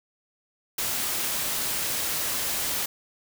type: noise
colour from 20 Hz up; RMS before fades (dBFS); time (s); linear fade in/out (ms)
white; -28; 0.78-2.86; 5
effects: none